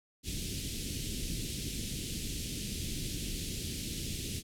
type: band-stop noise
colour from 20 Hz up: pink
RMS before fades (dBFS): -37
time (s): 0.23-4.43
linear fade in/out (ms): 50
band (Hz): 350 to 2800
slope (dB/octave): 24
effects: low-pass 12000 Hz 12 dB/octave